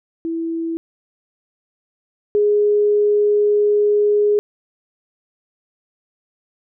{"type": "tone pair in turn", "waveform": "sine", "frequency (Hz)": [329.6, 415.3], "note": ["E4", "G#4"], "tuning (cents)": [0, 0], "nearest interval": "major third", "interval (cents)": 400, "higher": "second", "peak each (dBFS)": [-20, -12], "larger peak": "second", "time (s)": [[0.25, 0.77], [2.35, 4.39]], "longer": "second", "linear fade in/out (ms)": 0, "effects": []}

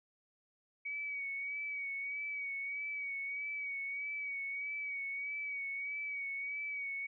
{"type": "tone with vibrato", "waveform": "sine", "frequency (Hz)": 2259, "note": "C#7", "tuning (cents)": 32, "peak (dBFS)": -37, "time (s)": [0.85, 7.07], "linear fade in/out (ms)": 10, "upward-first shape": "sine", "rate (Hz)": 1.6, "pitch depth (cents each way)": 37, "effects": []}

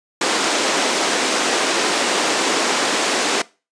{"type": "band-pass noise", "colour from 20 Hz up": "pink", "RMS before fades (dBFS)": -19, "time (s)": [0.21, 3.42], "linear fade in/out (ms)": 5, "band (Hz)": [280, 8400], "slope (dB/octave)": 24, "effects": ["noise-tail reverb RT60 0.3 s tail -21 dB re dry", "resampled to 22050 Hz"]}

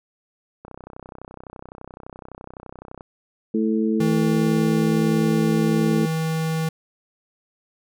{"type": "click train", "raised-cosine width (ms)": 1, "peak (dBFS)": -24, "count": 76, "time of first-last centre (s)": [0.65, 3.008], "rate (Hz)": 31.8}
{"type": "harmonic tone", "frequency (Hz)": 110, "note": "A2", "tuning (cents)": 0, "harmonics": [2, 3, 4], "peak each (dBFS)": [-20, -24, -26], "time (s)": [3.54, 6.06], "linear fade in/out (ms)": 5}
{"type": "tone", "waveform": "square", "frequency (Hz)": 160.5, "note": "E3", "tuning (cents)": -46, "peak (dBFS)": -22, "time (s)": [4, 6.69], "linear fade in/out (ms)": 5}
{"effects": []}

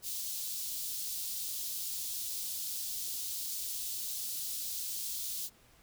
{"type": "high-pass noise", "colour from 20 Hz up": "white", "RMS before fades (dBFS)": -38, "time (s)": [0.02, 5.5], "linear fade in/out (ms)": 50, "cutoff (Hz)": 3600, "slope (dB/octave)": 24, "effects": ["pink hiss -63 dBFS RMS until 5.82 s"]}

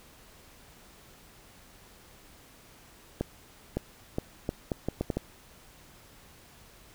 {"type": "accelerating click train", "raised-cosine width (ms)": 2, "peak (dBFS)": -15, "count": 9, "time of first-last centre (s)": [3.21, 5.17], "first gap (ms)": 560, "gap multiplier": 0.74, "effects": ["pink hiss -55 dBFS RMS until 6.94 s"]}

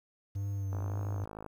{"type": "tone with vibrato", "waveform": "triangle", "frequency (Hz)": 98, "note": "G2", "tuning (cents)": 0, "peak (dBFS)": -30, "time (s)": [0.35, 1.25], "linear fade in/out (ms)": 10, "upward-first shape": "sine", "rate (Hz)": 1.8, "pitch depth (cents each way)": 35}
{"type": "click train", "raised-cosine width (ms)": 1, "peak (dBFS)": -29, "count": 40, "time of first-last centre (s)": [0.73, 1.463], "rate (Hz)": 53.2}
{"effects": ["10-bit"]}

